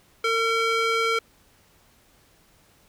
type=tone with band-pass filter; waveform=square; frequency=454.5 Hz; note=A#4; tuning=44 cents flat; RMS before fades=-23 dBFS; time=0.24-1.19 s; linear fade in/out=5 ms; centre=2000 Hz; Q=0.98; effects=pink hiss -59 dBFS RMS until 2.88 s